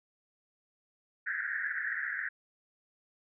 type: band-pass noise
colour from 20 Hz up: white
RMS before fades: -35 dBFS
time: 1.26-2.29 s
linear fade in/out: 10 ms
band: 1500 to 1900 Hz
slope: 96 dB/octave
effects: none